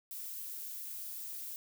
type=noise; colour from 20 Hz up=violet; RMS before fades=-43 dBFS; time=0.11-1.56 s; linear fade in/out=0 ms; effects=none